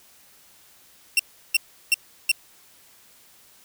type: tone bursts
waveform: sawtooth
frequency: 2730 Hz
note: F7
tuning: 40 cents flat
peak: -12 dBFS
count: 4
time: 1.17-2.316 s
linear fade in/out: 2 ms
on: 24 ms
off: 350 ms
effects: white hiss -54 dBFS RMS until 3.64 s